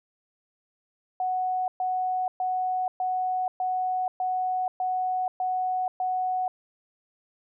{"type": "tone bursts", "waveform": "sine", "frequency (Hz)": 740, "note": "F#5", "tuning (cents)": 0, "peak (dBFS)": -24, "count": 9, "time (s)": [1.2, 6.48], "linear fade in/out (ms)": 2, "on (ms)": 480, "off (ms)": 120, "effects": []}